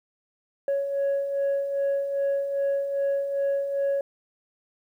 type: beating tone pair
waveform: sine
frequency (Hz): 554.4 / 556.9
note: C#5 / C#5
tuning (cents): 0 / +8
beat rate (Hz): 2.5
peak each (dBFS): -30 / -22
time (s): 0.68-4.01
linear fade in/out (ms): 2
effects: tanh soft clip ceiling -20 dBFS + 10-bit